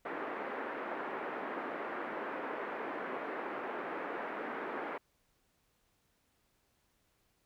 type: band-pass noise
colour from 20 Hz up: pink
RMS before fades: -40 dBFS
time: 0.05-4.98 s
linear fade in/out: 5 ms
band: 290 to 1900 Hz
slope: 24 dB/octave
effects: pink hiss -75 dBFS RMS until 7.45 s